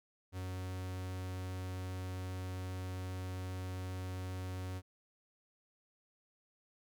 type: tone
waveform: 45% pulse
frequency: 92.5 Hz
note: F#2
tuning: in tune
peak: -39 dBFS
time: 0.32-4.82 s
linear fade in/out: 50 ms
effects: none